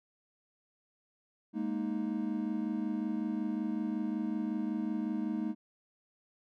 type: chord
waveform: triangle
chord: Ab suspended second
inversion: none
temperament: equal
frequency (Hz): 207.7 / 233.1 / 311.1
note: Ab3 / Bb3 / Eb4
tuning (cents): 0 / 0 / 0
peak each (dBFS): -34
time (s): 1.53-5.55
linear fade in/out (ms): 50
effects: none